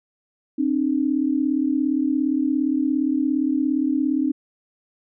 sine tone pair together, 265.8 / 303.1 Hz, C4 / D#4, +27 / -45 cents, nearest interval major second, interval 228 cents, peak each -21 dBFS, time 0.58-4.32 s, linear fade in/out 10 ms, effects none

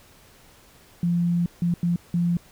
sine tone bursts at uneven times, 172.8 Hz, F3, 18 cents flat, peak -19 dBFS, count 4, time 1.03-1.46 / 1.62-1.74 / 1.83-1.96 / 2.14-2.37 s, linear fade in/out 2 ms, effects pink hiss -53 dBFS RMS until 2.51 s

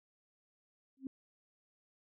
sine tone with exponential growth, 266.4 Hz, C4, 31 cents sharp, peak -34 dBFS, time 0.97-1.07 s, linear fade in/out 2 ms, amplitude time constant 20 ms, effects none

